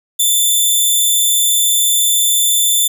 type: tone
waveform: 10% pulse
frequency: 3534 Hz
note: A7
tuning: 7 cents sharp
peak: -3 dBFS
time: 0.19-2.88 s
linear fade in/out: 10 ms
effects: none